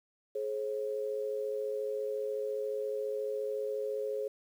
sine tone pair together, 424.1 / 538.4 Hz, G#4 / C5, +36 / +49 cents, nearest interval major third, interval 413 cents, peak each -34 / -36 dBFS, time 0.35-4.28 s, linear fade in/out 5 ms, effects 10-bit

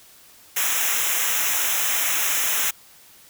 white noise with comb filter, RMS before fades -22 dBFS, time 0.56-2.71 s, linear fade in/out 10 ms, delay 0.22 ms, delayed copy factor -0.9, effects white hiss -50 dBFS RMS until 3.29 s

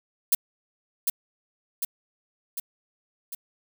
violet noise with echo, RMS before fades -19 dBFS, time 0.32-0.35 s, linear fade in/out 5 ms, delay 750 ms, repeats 4, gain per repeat -4 dB, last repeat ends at 3.35 s, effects none

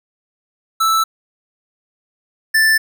square tone pair in turn, 1318.5 / 1764.3 Hz, E6 / A6, 0 / +4 cents, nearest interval perfect fourth, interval 504 cents, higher second, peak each -13 / -11 dBFS, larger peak second, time 0.8-1.04 / 2.54-2.78 s, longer neither, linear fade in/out 10 ms, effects none

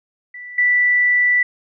sine tone with level steps, 1970 Hz, B6, 5 cents flat, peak -31 / -12 dBFS, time 0.34-1.43 s, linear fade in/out 5 ms, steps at 0.58 s, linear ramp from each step 5 ms, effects none

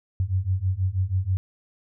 sine beating tone pair, 90.7 / 96.9 Hz, F#2 / G2, -34 / -20 cents, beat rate 6.2 Hz, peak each -25 / -24 dBFS, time 0.2-1.37 s, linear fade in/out 0 ms, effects none

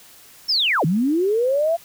sine linear two-way sweep, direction down then up, 5530 to 147.4 to 687 Hz, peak -16 dBFS, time 0.48-1.77 s, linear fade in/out 20 ms, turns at 0.85 s, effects white hiss -47 dBFS RMS until 1.84 s

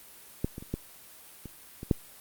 clicks, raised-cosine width 3 ms, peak -14 / -25 / -30 / -17 / -27 / -25 / -9 dBFS, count 7, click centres 0.445 / 0.581 / 0.625 / 0.74 / 1.457 / 1.831 / 1.912 s, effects white hiss -51 dBFS RMS until 2.2 s + Opus 32 kbps

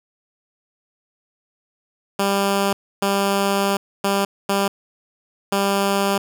10% pulse tone bursts at uneven times, 198.2 Hz, G3, 19 cents sharp, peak -9 dBFS, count 5, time 2.19-2.73 / 3.02-3.77 / 4.04-4.25 / 4.49-4.68 / 5.52-6.18 s, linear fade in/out 5 ms, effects none

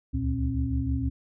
sine tone cluster, 68.5 / 74.8 / 117.9 / 267.6 Hz, C#2 / D2 / A#2 / C4, -20 / +32 / +20 / +39 cents, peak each -30 dBFS, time 0.13-1.1 s, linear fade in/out 20 ms, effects none

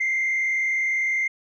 sine tone with frequency modulation, 2093 Hz, C7, in tune, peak -19 dBFS, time 0-1.28 s, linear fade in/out 10 ms, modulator 40.1 Hz, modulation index 1.2, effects tanh soft clip ceiling -18 dBFS

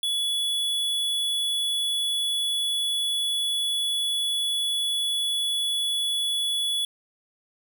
square tone, 3410 Hz, G#7, 45 cents sharp, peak -24 dBFS, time 0.03-6.85 s, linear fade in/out 2 ms, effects none

